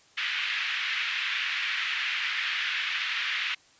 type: band-pass noise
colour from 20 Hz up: white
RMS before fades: -30 dBFS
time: 0.17-3.55 s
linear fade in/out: 10 ms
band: 1600 to 3000 Hz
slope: 24 dB/octave
effects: white hiss -59 dBFS RMS until 3.79 s + resampled to 16000 Hz